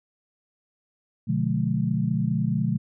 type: chord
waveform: sine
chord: B diminished seventh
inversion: none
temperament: just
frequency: 123.47 / 148.16 / 177.8 / 213.4 Hz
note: B2 / D3 / F3 / Ab3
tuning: 0 / +16 / +31 / +47 cents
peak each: -27 dBFS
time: 1.27-2.78 s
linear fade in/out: 20 ms
effects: none